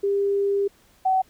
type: tone pair in turn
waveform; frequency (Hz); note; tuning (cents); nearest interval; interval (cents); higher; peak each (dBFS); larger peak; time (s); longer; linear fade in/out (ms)
sine; 399.5 / 756.1; G4 / F#5; +33 / +37; major seventh; 1104; second; -19 / -17; second; 0.03-0.68 / 1.05-1.22; first; 10
effects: pink hiss -58 dBFS RMS until 1.29 s